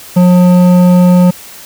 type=tone with hard clipping; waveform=triangle; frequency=179.3 Hz; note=F3; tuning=46 cents sharp; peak=-5 dBFS; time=0.16-1.31 s; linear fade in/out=10 ms; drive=14 dB; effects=white hiss -32 dBFS RMS until 1.65 s